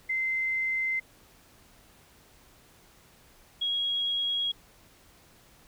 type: tone pair in turn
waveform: sine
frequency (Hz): 2073 / 3303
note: C7 / G#7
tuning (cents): -17 / -10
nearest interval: minor sixth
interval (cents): 807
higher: second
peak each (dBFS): -26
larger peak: neither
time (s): 0.09-1 / 3.61-4.52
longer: neither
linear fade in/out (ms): 10
effects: pink hiss -58 dBFS RMS until 5.67 s